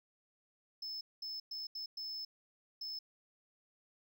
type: tone bursts at uneven times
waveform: triangle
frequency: 5240 Hz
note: E8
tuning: 11 cents flat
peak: -39 dBFS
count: 6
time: 0.82-1.01 / 1.22-1.4 / 1.51-1.67 / 1.75-1.86 / 1.97-2.25 / 2.81-2.99 s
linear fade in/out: 5 ms
effects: none